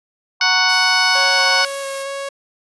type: chord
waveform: sine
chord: F# major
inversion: none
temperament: equal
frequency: 740 / 932.3 / 1108.7 Hz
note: F#5 / A#5 / C#6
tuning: 0 / 0 / 0 cents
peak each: -24 dBFS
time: 0.4-1.66 s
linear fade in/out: 50 ms
type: harmonic tone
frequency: 740 Hz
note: F#5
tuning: in tune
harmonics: 2 / 3 / 4 / 5 / 6 / 7 / 8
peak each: -18 / -19 / -24 / -27 / -21 / -20 / -29 dBFS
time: 0.41-1.65 s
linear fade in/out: 2 ms
type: noise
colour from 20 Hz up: blue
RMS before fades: -31 dBFS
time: 0.68-2.04 s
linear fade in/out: 20 ms
type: tone with vibrato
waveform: sawtooth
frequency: 550 Hz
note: C#5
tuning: 14 cents flat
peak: -20 dBFS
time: 1.15-2.29 s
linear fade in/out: 5 ms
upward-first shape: square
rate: 2.2 Hz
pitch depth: 10 cents each way
effects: resampled to 24000 Hz